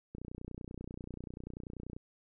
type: click train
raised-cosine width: 3 ms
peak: -30 dBFS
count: 56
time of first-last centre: 0.15-1.965 s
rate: 30.3 Hz
effects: none